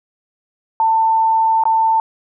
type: tone with dropouts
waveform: sine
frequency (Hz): 893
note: A5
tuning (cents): +25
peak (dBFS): -11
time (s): 0.8-2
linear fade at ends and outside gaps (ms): 1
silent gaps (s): 1.637-1.654
effects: none